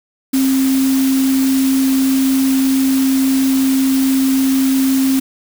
sine tone in noise, 266.2 Hz, C4, 30 cents sharp, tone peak -11 dBFS, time 0.33-5.2 s, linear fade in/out 10 ms, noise white, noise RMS -25 dBFS, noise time 0.33-5.2 s, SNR +11 dB, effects none

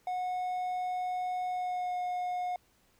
triangle tone with pitch glide, 730 to 721.6 Hz, F#5 to F#5, -24 to -44 cents, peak -29 dBFS, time 0.07-2.56 s, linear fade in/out 2 ms, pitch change -20 cents, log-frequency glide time 1.48-1.97 s, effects pink hiss -68 dBFS RMS until 2.99 s

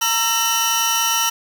sawtooth tone cluster, 922 / 1340 / 3003 / 5710 Hz, A#5 / E6 / F#7 / F8, -19 / +28 / +25 / +37 cents, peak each -19 dBFS, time 0.01-1.3 s, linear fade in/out 10 ms, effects 7-bit

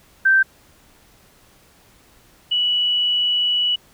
sine tone pair in turn, 1560 / 2945 Hz, G6 / F#7, -9 / -9 cents, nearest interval major seventh, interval 1100 cents, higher second, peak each -11 / -16 dBFS, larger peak first, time 0.25-0.43 / 2.51-3.76 s, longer second, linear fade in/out 10 ms, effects pink hiss -53 dBFS RMS until 3.93 s

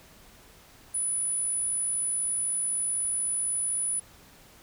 sine tone, 9956 Hz, D#9, in tune, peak -26 dBFS, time 0.94-4 s, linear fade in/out 10 ms, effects pink hiss -54 dBFS RMS until 4.62 s

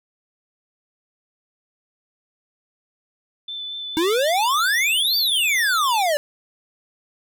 sine tone with vibrato, 3520 Hz, A7, in tune, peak -28 dBFS, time 3.48-6.03 s, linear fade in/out 5 ms, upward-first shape triangle, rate 4.4 Hz, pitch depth 17 cents each way
square exponential two-way sweep, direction up then down, 311.1 to 4725 to 568 Hz, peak -18 dBFS, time 3.97-6.17 s, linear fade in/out 0 ms, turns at 5.17 s
effects none

